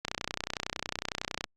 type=click train; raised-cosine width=0.2 ms; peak=-14 dBFS; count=44; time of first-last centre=0.05-1.442 s; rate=30.9 Hz; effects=Opus 48 kbps